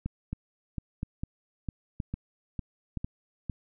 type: two click trains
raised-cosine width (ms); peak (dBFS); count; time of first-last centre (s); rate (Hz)
5; -19 / -20; 4 / 8; 0.06-2.973 / 0.33-3.497; 1.03 / 2.21
effects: none